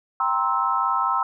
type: chord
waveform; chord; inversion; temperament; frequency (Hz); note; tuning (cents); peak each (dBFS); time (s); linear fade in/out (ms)
sine; C dominant seventh; second; just; 784.9 / 941.9 / 1046.5 / 1308.1; G5 / Bb5 / C6 / E6; +2 / +18 / 0 / -14; -28 / -26 / -24 / -23; 0.2-1.23; 2
effects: none

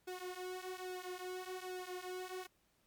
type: tone with flanger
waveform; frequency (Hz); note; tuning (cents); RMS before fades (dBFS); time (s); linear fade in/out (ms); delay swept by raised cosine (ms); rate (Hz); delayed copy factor
sawtooth; 367; F#4; -14; -45; 0.07-2.47; 10; 1.7 to 6.6; 1.2; -0.85
effects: pink hiss -75 dBFS RMS until 2.86 s + MP3 96 kbps

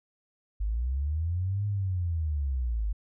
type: linear two-way sweep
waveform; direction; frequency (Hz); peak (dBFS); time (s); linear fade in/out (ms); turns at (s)
sine; up then down; 49 to 103.83 to 49; -26; 0.6-2.93; 10; 1.66
effects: none

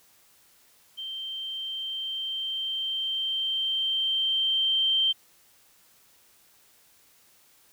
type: tone with level ramp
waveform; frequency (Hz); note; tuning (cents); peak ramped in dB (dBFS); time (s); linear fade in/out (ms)
sine; 3136; G7; 0; -33 to -20; 0.97-5.13; 20
effects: white hiss -60 dBFS RMS until 7.72 s

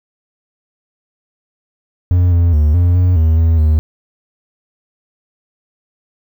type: tone with pitch steps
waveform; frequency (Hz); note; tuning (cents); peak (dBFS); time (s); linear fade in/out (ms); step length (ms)
triangle; 89 / 85.7 / 75 / 87.8 / 90.2 / 80.1 / 82 / 77.7; F2 / F2 / D2 / F2 / F#2 / E2 / E2 / D#2; +33 / -32 / +37 / +10 / -44 / -49 / -9 / -2; -6; 2.11-3.79; 0; 210
effects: 8-bit

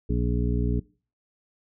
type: harmonic tone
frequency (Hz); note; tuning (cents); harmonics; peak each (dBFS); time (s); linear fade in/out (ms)
59.9; A#1; +48; 1 / 2 / 3 / 4 / 5 / 7; -25 / -28 / -31 / -31 / -33 / -34; 0.09-0.8; 10
effects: noise-tail reverb RT60 0.4 s tail -23 dB re dry

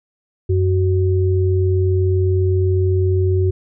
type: tone pair together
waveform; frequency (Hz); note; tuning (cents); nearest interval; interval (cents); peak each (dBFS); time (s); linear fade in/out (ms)
sine; 92.79 / 373; F#2 / F#4; +5 / +14; 2 octaves; 2409; -14 / -19; 0.49-3.51; 10
effects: none

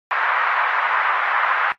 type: band-pass noise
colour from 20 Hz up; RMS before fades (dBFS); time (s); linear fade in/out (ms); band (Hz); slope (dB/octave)
pink; -20; 0.11-1.72; 0; 1000 to 1800; 24
effects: noise-tail reverb RT60 0.1 s tail -17 dB re dry + AAC 32 kbps

